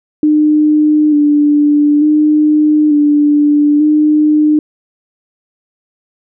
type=tone with vibrato; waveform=sine; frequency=298.5 Hz; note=D4; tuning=28 cents sharp; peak=-6 dBFS; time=0.23-4.59 s; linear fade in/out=2 ms; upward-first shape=square; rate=0.56 Hz; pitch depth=26 cents each way; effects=none